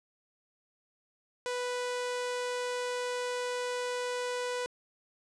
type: tone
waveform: sawtooth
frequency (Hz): 493.9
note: B4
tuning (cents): 0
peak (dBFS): -28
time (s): 1.46-4.66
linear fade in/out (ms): 0
effects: resampled to 22050 Hz + 11-bit